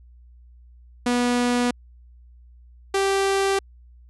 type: tone pair in turn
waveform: sawtooth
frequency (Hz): 243.9 / 391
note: B3 / G4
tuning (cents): -21 / -4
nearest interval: minor sixth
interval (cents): 817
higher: second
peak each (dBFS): -15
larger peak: neither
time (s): 1.06-1.71 / 2.94-3.59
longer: neither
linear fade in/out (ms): 5
effects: added 60 Hz sine -46 dBFS peak until 4.09 s + resampled to 24000 Hz